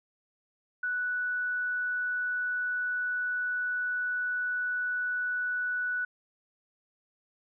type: tone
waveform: sine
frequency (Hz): 1480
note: F#6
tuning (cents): 0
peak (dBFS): -28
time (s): 0.83-6.05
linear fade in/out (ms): 5
effects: none